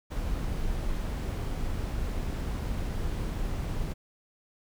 brown noise, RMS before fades -31 dBFS, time 0.1-3.94 s, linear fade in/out 20 ms, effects none

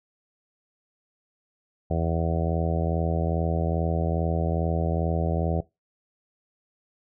harmonic tone, 82.41 Hz, E2, in tune, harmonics 1 / 2 / 3 / 4 / 5 / 6 / 7 / 8 / 9, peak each -26 / -28 / -38 / -35 / -35 / -35 / -34 / -33 / -35 dBFS, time 1.9-5.61 s, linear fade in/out 10 ms, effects noise-tail reverb RT60 0.2 s tail -20 dB re dry

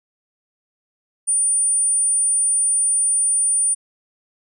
sine tone, 9320 Hz, D9, 14 cents flat, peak -15 dBFS, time 1.27-3.75 s, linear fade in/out 20 ms, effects none

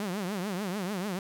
sawtooth tone with vibrato, 193.4 Hz, G3, 23 cents flat, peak -27 dBFS, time 0-1.19 s, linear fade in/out 2 ms, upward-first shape triangle, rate 6.8 Hz, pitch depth 220 cents each way, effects none

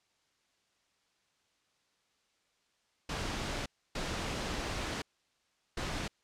pink noise bursts at uneven times, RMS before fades -36 dBFS, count 3, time 3.09-3.66 / 3.95-5.02 / 5.77-6.08 s, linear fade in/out 5 ms, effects white hiss -74 dBFS RMS until 6.23 s + low-pass 6000 Hz 12 dB/octave

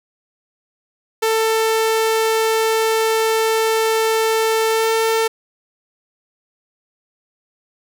sawtooth tone with pitch glide, 444.7 to 448.1 Hz, A4 to A4, +18 to +32 cents, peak -11 dBFS, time 1.22-5.28 s, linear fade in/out 10 ms, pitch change +14 cents, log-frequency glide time 4.69-4.89 s, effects none

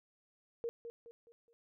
sine tone with echo, 466.2 Hz, A#4, in tune, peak -35 dBFS, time 0.64-0.69 s, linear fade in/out 0 ms, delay 210 ms, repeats 4, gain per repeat -8 dB, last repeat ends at 1.53 s, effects none

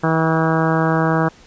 harmonic tone with a mistuned harmonic, 161.5 Hz, E3, 35 cents flat, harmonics 1 / 2 / 3 / 4 / 5 / 6 / 7 / 8 / 9 / 10, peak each -18 / -21 / -23 / -24 / -25 / -26 / -26 / -27 / -28 / -28 dBFS, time 0.03-1.29 s, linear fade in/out 10 ms, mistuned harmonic 5, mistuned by -22 cents, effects pink hiss -47 dBFS RMS until 1.46 s + resampled to 16000 Hz

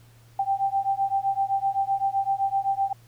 sine beating tone pair, 781 / 788.8 Hz, G5 / G5, -7 / +11 cents, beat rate 7.8 Hz, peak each -25 dBFS, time 0.39-2.93 s, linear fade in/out 5 ms, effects added 116 Hz sine -51 dBFS peak until 3.07 s + pink hiss -59 dBFS RMS until 3.07 s

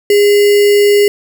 sine tone with sample-and-hold, 409.5 Hz, G#4, 24 cents flat, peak -5 dBFS, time 0.1-1.08 s, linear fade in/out 2 ms, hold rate 2450 Hz, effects none

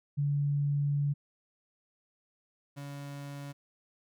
sine / 35% pulse tone pair in turn, 143.5 / 141.77 Hz, D3 / C#3, -40 / +39 cents, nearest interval unison, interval 21 cents, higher first, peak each -26 / -38 dBFS, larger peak first, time 0.17-1.14 / 2.76-3.53 s, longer first, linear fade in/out 20 ms, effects none

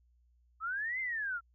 sine linear two-way sweep, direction up then down, 1255 to 2108 to 1336 Hz, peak -33 dBFS, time 0.6-1.41 s, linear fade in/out 50 ms, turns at 1 s, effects added 60 Hz sine -65 dBFS peak until 1.54 s

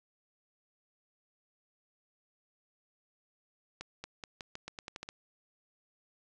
accelerating click train, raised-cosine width 0.2 ms, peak -24 dBFS, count 11, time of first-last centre 3.81-5.089 s, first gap 230 ms, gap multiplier 0.86, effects resampled to 22050 Hz

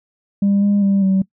sine tone with pitch steps, 199.9 / 202.9 / 197.3 / 191.4 Hz, G3 / G#3 / G3 / G3, +34 / -40 / +11 / -41 cents, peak -10 dBFS, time 0.42-1.22 s, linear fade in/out 5 ms, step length 200 ms, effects noise-tail reverb RT60 0.1 s tail -22 dB re dry + tanh soft clip ceiling -10 dBFS

